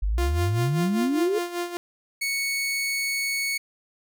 sine exponential sweep, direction up, 46.25 to 440 Hz, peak -21 dBFS, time 0.02-1.39 s, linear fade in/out 10 ms
sawtooth tone with tremolo, 349.2 Hz, F4, in tune, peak -21 dBFS, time 0.18-1.77 s, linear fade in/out 0 ms, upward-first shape sine, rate 5.1 Hz, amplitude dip 70%
sawtooth tone, 2217 Hz, C#7, in tune, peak -21 dBFS, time 2.21-3.58 s, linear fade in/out 10 ms
effects none

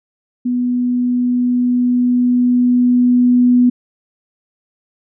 sine tone with level ramp, 246.5 Hz, B3, 3 cents flat, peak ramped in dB -14 to -7 dBFS, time 0.45-3.7 s, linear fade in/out 10 ms, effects none

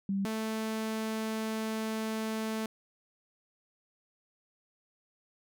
sine / sawtooth tone pair in turn, 196 / 220 Hz, G3 / A3, 0 / 0 cents, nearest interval major second, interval 200 cents, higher second, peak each -28 dBFS, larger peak neither, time 0.09-0.25 / 0.25-2.66 s, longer second, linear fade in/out 2 ms, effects none

